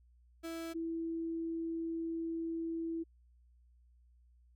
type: tone pair in turn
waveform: 35% pulse / sine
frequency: 329.6 / 329.6 Hz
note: E4 / E4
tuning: 0 / 0 cents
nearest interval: unison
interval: 0 cents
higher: neither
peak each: -38 / -35 dBFS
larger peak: second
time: 0.43-0.74 / 0.74-3.04 s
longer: second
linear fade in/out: 20 ms
effects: added 60 Hz sine -62 dBFS peak until 4.55 s